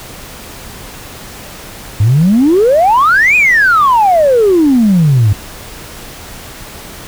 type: exponential two-way sweep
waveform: sine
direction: up then down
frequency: 97.5 to 2536 to 97.5 Hz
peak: -4 dBFS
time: 2-5.33 s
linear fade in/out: 5 ms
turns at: 3.36 s
effects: tanh soft clip ceiling -2 dBFS + pink hiss -30 dBFS RMS until 7.07 s